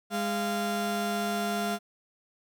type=tone pair together; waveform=30% pulse; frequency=205.7 / 691.9 Hz; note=G#3 / F5; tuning=-16 / -16 cents; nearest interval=octave + major sixth; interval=2100 cents; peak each=-28 dBFS; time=0.1-1.79 s; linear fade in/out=50 ms; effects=none